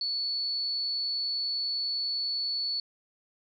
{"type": "tone", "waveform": "sine", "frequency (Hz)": 4435, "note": "C#8", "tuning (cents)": 0, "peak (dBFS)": -28, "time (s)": [0.01, 2.8], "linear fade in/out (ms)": 2, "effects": []}